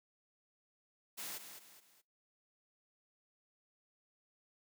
white noise with echo, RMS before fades -44 dBFS, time 1.17-1.39 s, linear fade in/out 20 ms, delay 210 ms, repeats 3, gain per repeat -8 dB, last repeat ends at 2.02 s, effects noise-tail reverb RT60 0.2 s tail -20 dB re dry + high-pass 150 Hz 12 dB/octave

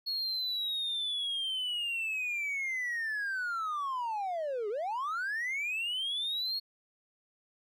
triangle linear two-way sweep, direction down then up, 4344 to 397.1 to 4344 Hz, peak -29 dBFS, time 0.06-6.6 s, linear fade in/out 20 ms, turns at 4.69 s, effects tanh soft clip ceiling -26 dBFS

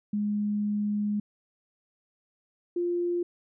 sine tone pair in turn, 207.7 / 349.3 Hz, G#3 / F4, 0 / 0 cents, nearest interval major sixth, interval 900 cents, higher second, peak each -25 dBFS, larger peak neither, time 0.13-1.2 / 2.76-3.23 s, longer first, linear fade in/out 5 ms, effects none

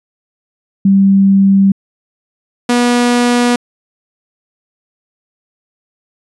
sine / sawtooth tone pair in turn, 195.5 / 242.4 Hz, G3 / B3, -4 / -32 cents, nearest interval major third, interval 372 cents, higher second, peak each -5 dBFS, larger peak neither, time 0.85-1.72 / 2.69-3.56 s, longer neither, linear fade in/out 5 ms, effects resampled to 24000 Hz

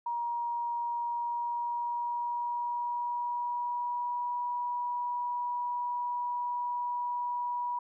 sine tone with pitch glide, 948 to 970.7 Hz, A#5 to B5, +29 to -30 cents, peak -30 dBFS, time 0.06-7.79 s, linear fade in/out 5 ms, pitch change +41 cents, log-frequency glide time 0.84-4.36 s, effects none

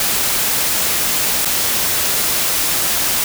white noise with dropouts, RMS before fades -17 dBFS, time 0-3.24 s, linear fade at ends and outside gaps 2 ms, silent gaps 1.449-1.455 s, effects none

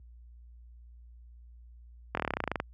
slowing click train, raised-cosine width 0.5 ms, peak -14 dBFS, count 15, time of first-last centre 2.15-2.601 s, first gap 23 ms, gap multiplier 1.05, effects added 59 Hz sine -43 dBFS peak until 2.73 s + high-pass 80 Hz 12 dB/octave

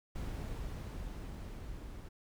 brown noise with level ramp, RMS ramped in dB -39 to -47 dBFS, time 0.15-2.09 s, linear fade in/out 10 ms, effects none

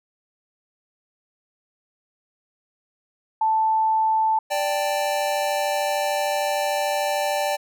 sine tone, 880 Hz, A5, in tune, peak -17 dBFS, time 3.41-4.39 s, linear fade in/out 5 ms
square chord, D suspended fourth, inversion none, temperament equal with one note detuned, 587.3 / 786.7 / 880 Hz, D5 / G5 / A5, 0 / +6 / 0 cents, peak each -25 / -26 / -30 dBFS, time 4.5-7.57 s, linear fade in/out 20 ms
effects none

